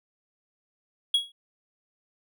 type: tone with exponential decay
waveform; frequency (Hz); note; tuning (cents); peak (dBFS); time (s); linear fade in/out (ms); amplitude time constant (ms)
triangle; 3322; G#7; 0; -15; 1.14-1.32; 5; 38
effects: none

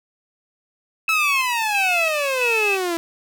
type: tone with tremolo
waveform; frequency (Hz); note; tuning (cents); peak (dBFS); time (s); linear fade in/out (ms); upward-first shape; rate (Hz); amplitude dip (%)
sine; 2594; E7; -28; -18; 1.08-2.77; 2; square; 1.5; 55
type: exponential sweep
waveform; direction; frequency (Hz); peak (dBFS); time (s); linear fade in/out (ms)
sawtooth; down; 1324 to 329.6; -17; 1.09-2.97; 0
effects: none

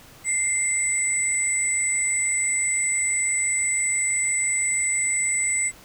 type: tone pair together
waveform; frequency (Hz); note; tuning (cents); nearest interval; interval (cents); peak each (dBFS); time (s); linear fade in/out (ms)
sine; 2091 / 7938; C7 / B8; -2 / +8; octave + major seventh; 2310; -25 / -22; 0.24-5.72; 50
effects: pink hiss -48 dBFS RMS until 5.84 s

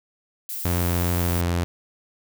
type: noise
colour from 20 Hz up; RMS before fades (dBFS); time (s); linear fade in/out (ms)
violet; -31; 0.49-1.41; 2
type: tone with pitch glide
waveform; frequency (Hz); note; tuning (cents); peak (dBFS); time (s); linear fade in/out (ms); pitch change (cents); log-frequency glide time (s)
sawtooth; 87.31 to 86.61; F2 to F2; 0 to -14; -17; 0.65-1.64; 0; -14; 1.13-1.31
effects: none

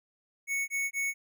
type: tone bursts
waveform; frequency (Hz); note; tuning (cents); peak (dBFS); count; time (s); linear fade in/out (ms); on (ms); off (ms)
square; 2215; C#7; -2; -29; 3; 0.47-1.14; 50; 210; 20
effects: none

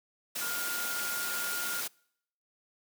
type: tone in noise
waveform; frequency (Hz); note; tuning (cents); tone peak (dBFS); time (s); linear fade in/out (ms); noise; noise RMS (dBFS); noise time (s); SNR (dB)
sine; 1416; F6; +23; -36; 0.41-1.81; 10; white; -35; 0.35-1.88; -4
effects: noise-tail reverb RT60 0.7 s tail -26 dB re dry + high-pass 200 Hz 12 dB/octave

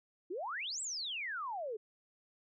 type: exponential two-way sweep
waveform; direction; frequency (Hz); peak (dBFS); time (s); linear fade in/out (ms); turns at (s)
sine; up then down; 322.6 to 8120 to 408.2; -37; 0.3-1.77; 10; 0.81
effects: none

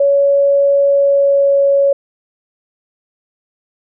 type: tone with pitch glide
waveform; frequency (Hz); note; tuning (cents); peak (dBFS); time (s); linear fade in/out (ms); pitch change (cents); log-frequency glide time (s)
sine; 561 to 557.4; C#5 to C#5; +21 to +9; -8; 0-1.93; 5; -12; 0.86-1.61
effects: none

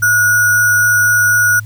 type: tone with sample-and-hold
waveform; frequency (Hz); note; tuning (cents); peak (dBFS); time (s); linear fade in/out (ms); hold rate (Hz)
sine; 1453; F#6; -32; -8; 0.02-1.6; 10; 7350
effects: added 107 Hz sine -25 dBFS peak until 1.65 s + white hiss -48 dBFS RMS until 1.65 s

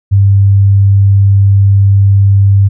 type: tone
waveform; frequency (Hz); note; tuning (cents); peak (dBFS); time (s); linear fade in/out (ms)
sine; 99; G2; +18; -3; 0.11-2.69; 20
effects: none

